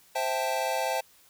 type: chord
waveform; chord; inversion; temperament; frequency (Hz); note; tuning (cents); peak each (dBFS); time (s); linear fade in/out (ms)
square; A minor seventh; first; equal; 523.3 / 659.3 / 784 / 880; C5 / E5 / G5 / A5; 0 / 0 / 0 / 0; -33; 0.15-1.01; 10
effects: white hiss -59 dBFS RMS until 1.29 s